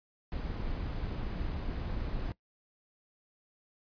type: noise with amplitude modulation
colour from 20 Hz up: brown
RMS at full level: -34 dBFS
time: 0.32-2.32 s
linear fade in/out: 0 ms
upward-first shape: sine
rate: 258 Hz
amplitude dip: 30%
effects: noise-tail reverb RT60 0.1 s tail -20 dB re dry + resampled to 11025 Hz